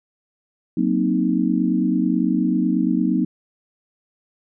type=chord; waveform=sine; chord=C half-diminished seventh; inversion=second; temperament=equal; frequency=185 / 233.1 / 261.6 / 311.1 Hz; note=Gb3 / Bb3 / C4 / Eb4; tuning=0 / 0 / 0 / 0 cents; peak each=-22 dBFS; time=0.77-3.25 s; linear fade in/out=5 ms; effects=none